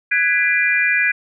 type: chord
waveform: sine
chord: G# half-diminished seventh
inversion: third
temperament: just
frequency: 1495.1 / 1661.2 / 1993.5 / 2392 Hz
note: F#6 / G#6 / B6 / D7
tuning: +18 / 0 / +16 / +31 cents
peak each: -24 / -18 / -20 / -18 dBFS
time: 0.11-1.12 s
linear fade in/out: 10 ms
effects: none